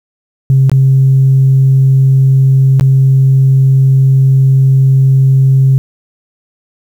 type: tone with dropouts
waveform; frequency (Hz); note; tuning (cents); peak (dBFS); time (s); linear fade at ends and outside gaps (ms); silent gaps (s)
sine; 133.8; C3; +39; -3; 0.5-5.78; 0; 0.696-0.716 / 2.797-2.81
effects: tanh soft clip ceiling 0 dBFS + 7-bit